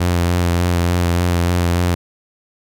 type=tone with vibrato; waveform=sawtooth; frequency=87.31 Hz; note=F2; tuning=in tune; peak=-10 dBFS; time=0-1.95 s; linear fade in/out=10 ms; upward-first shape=sine; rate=3.4 Hz; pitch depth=25 cents each way; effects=none